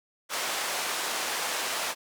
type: band-pass noise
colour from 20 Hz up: pink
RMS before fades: -31 dBFS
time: 0.29-1.95 s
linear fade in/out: 50 ms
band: 650 to 11000 Hz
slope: 12 dB/octave
effects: none